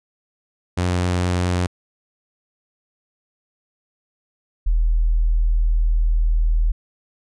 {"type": "tone pair in turn", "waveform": ["sawtooth", "sine"], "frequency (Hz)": [89.5, 40.04], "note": ["F2", "E1"], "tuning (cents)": [43, -50], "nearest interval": "octave + major second", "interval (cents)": 1393, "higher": "first", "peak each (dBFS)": -14, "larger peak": "neither", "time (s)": [[0.77, 1.67], [4.66, 6.72]], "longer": "second", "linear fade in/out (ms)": 10, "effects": ["resampled to 22050 Hz"]}